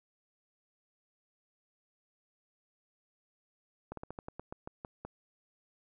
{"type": "slowing click train", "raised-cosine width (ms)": 1, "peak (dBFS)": -27, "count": 11, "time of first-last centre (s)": [3.92, 5.05], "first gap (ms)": 53, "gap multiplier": 1.16, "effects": []}